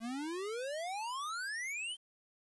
square exponential sweep, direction up, 220 to 3177 Hz, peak -38 dBFS, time 0-1.97 s, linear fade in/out 50 ms, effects resampled to 24000 Hz + 11-bit

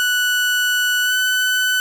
30% pulse tone with pitch glide, 1480 to 1502.4 Hz, F#6 to F#6, 0 to +26 cents, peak -13 dBFS, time 0-1.8 s, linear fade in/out 0 ms, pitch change +26 cents, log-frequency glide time 1.02-1.15 s, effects none

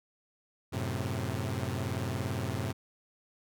sawtooth chord, F# diminished, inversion none, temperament equal, 92.5 / 110 / 130.81 Hz, F#2 / A2 / C3, 0 / 0 / 0 cents, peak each -32 dBFS, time 0.72-2.73 s, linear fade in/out 20 ms, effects none

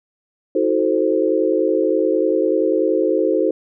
sine chord, D# diminished seventh, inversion none, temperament equal with one note detuned, 319.3 / 370 / 440 / 523.3 Hz, D#4 / F#4 / A4 / C5, +45 / 0 / 0 / 0 cents, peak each -20 dBFS, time 0.55-3.51 s, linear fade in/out 5 ms, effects none

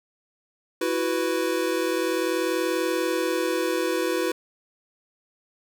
square chord, E suspended second, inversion none, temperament equal, 329.6 / 370 / 493.9 Hz, E4 / F#4 / B4, 0 / 0 / 0 cents, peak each -28 dBFS, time 0.81-4.32 s, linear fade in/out 5 ms, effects none

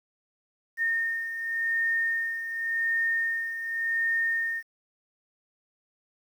sine beating tone pair, 1830 / 1830.89 Hz, A#6 / A#6, -32 / -32 cents, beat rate 0.89 Hz, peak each -26 / -33 dBFS, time 0.77-4.63 s, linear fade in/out 50 ms, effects 9-bit

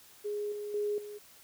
sine tone with level steps, 415.3 Hz, G#4, in tune, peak -32 / -36 / -29 / -41 dBFS, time 0.24-1.19 s, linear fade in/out 20 ms, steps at 0.52 / 0.74 / 0.98 s, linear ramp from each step 2 ms, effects white hiss -57 dBFS RMS until 1.43 s

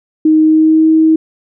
sine tone with pitch glide, 312.5 to 318 Hz, D#4 to D#4, +8 to +38 cents, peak -5 dBFS, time 0.25-1.16 s, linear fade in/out 5 ms, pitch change +30 cents, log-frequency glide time 0.41-0.88 s, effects none

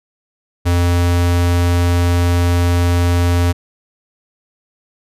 square tone, 87.31 Hz, F2, in tune, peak -12 dBFS, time 0.65-3.53 s, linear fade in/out 20 ms, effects resampled to 32000 Hz

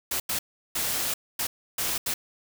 white noise bursts at uneven times, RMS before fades -28 dBFS, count 6, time 0.11-0.2 / 0.29-0.39 / 0.75-1.14 / 1.39-1.47 / 1.78-1.98 / 2.06-2.14 s, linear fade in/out 5 ms, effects none

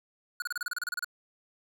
square tone bursts, 1455 Hz, F#6, 29 cents flat, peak -31 dBFS, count 13, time 0.4-1.045 s, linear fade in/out 2 ms, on 21 ms, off 31 ms, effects none

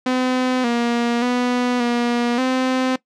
sawtooth tone with pitch steps, 254.8 / 236.9 / 246.8 / 239.4 / 258.2 Hz, C4 / A#3 / B3 / A#3 / C4, -46 / +28 / -1 / +46 / -23 cents, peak -13 dBFS, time 0.06-2.96 s, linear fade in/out 5 ms, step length 580 ms, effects noise-tail reverb RT60 0.1 s tail -19 dB re dry + low-pass 5000 Hz 12 dB/octave

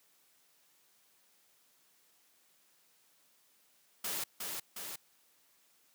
white noise with echo, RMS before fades -37 dBFS, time 4.04-4.24 s, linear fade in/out 5 ms, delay 360 ms, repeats 2, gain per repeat -3 dB, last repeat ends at 4.96 s, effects white hiss -69 dBFS RMS until 5.94 s + high-pass 150 Hz 12 dB/octave

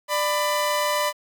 sawtooth tone pair together, 593 / 997.3 Hz, D5 / B5, +17 / +17 cents, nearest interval major sixth, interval 900 cents, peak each -20 dBFS, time 0.08-1.13 s, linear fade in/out 50 ms, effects 9-bit

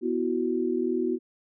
sine chord, B suspended fourth, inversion none, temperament equal, 246.9 / 329.6 / 370 Hz, B3 / E4 / F#4, 0 / 0 / 0 cents, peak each -29 / -29 / -27 dBFS, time 0.01-1.19 s, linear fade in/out 50 ms, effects none

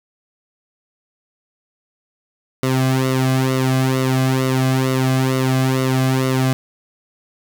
sawtooth tone with flanger, 130.81 Hz, C3, in tune, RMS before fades -17 dBFS, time 2.63-6.53 s, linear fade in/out 0 ms, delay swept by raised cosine 1.2 to 2.2 ms, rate 2.2 Hz, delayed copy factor -0.8, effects none

